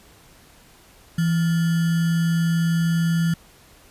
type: tone with sample-and-hold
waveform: sine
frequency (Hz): 166.5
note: E3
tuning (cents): +18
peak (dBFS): -17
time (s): 1.18-3.34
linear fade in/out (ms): 5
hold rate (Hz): 1575
effects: pink hiss -51 dBFS RMS until 3.9 s + resampled to 32000 Hz